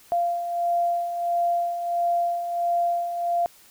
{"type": "beating tone pair", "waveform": "sine", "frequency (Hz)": [691, 692.5], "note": ["F5", "F5"], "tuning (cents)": [-19, -15], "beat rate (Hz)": 1.5, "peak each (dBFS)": [-30, -22], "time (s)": [0.12, 3.46], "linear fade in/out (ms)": 0, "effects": ["white hiss -53 dBFS RMS until 3.7 s"]}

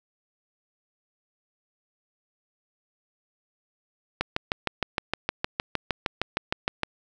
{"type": "click train", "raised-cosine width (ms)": 0.3, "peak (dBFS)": -8, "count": 18, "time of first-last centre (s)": [4.21, 6.833], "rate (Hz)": 6.48, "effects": []}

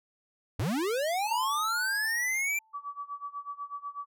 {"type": "linear sweep", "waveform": "square", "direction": "up", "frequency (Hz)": [79.3, 2369], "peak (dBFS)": -28, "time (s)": [0.59, 2.59], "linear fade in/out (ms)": 5}
{"type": "tone with exponential decay", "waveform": "sine", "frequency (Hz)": 880, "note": "A5", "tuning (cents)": 0, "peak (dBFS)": -29, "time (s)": [1.27, 2.93], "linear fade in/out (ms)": 5, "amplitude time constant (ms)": 360}
{"type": "tone with tremolo", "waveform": "sine", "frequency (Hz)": 1147, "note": "D6", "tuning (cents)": -41, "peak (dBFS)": -33, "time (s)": [2.73, 4.06], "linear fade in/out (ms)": 20, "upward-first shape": "sine", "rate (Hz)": 8.1, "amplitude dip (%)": 90}
{"effects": []}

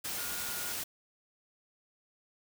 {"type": "tone in noise", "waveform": "sine", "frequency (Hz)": 1431, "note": "F6", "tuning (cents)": 42, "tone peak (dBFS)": -45, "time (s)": [0.17, 0.73], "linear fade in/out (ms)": 10, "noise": "white", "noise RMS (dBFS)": -37, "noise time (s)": [0.04, 0.84], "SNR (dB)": -11, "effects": []}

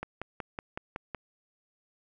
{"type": "click train", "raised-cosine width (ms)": 0.5, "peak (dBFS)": -20, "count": 7, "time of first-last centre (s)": [0.03, 1.147], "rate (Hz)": 5.37, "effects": []}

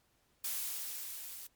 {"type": "noise with level ramp", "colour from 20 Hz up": "blue", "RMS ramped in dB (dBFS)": [-36, -47], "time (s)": [0.44, 1.47], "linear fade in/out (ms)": 5, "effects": ["pink hiss -73 dBFS RMS until 1.55 s", "MP3 96 kbps"]}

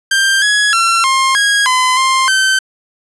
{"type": "tone with pitch steps", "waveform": "sawtooth", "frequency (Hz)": [1583, 1677, 1356, 1063, 1644, 1019, 1053, 1543], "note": ["G6", "G#6", "E6", "C6", "G#6", "C6", "C6", "G6"], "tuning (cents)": [17, 16, 49, 27, -18, -46, 11, -28], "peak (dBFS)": -6, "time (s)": [0.11, 2.59], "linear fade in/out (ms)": 5, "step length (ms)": 310, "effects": ["resampled to 24000 Hz", "7-bit"]}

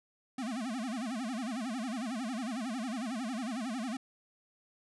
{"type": "tone with vibrato", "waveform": "square", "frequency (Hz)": 238.8, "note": "A#3", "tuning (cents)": 42, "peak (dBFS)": -35, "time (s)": [0.38, 3.97], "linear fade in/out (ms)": 5, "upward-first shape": "sine", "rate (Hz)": 11, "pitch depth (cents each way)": 220, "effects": ["resampled to 24000 Hz"]}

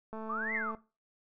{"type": "click train", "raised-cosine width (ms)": 1, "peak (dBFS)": -29, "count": 137, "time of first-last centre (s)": [0.13, 0.748], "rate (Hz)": 220}
{"type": "exponential two-way sweep", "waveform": "sine", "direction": "up then down", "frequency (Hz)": [1100, 2093, 1100], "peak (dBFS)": -33, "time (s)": [0.29, 0.72], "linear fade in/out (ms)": 10, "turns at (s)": 0.53}
{"type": "tone with exponential decay", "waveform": "sine", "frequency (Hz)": 2086, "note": "C7", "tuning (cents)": -6, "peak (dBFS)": -31, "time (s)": [0.54, 0.77], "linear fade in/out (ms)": 5, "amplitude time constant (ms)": 50}
{"effects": ["noise-tail reverb RT60 0.3 s tail -18 dB re dry"]}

